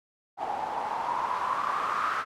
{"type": "noise with low-pass filter sweep", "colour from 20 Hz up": "blue", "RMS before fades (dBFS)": -30, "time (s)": [0.37, 2.25], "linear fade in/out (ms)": 50, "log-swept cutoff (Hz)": [780, 1300], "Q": 7.2, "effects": []}